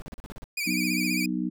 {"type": "noise bursts", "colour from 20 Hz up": "brown", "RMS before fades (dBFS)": -38, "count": 8, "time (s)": [0, 0.441], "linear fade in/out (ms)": 0, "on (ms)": 21, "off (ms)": 39}
{"type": "tone with vibrato", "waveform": "sawtooth", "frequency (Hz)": 2375, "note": "D7", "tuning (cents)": 19, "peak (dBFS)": -24, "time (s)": [0.57, 1.26], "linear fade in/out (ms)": 5, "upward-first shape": "sine", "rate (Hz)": 15, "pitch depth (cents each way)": 77}
{"type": "chord", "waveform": "sine", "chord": "B major", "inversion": "second", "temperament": "just", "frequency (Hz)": [185.21, 246.9, 308.7], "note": ["F#3", "B3", "D#4"], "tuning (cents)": [2, 0, -14], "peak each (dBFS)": -30, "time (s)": [0.66, 1.5], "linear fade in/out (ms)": 20}
{"effects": []}